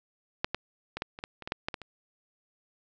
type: clicks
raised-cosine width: 0.3 ms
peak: -10 / -14 / -19 / -15 / -26 / -18 / -26 / -20 / -12 / -14 / -18 / -27 dBFS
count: 12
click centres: 0.445 / 0.546 / 0.97 / 1.021 / 1.189 / 1.239 / 1.423 / 1.475 / 1.521 / 1.685 / 1.742 / 1.817 s
effects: resampled to 16000 Hz + 8-bit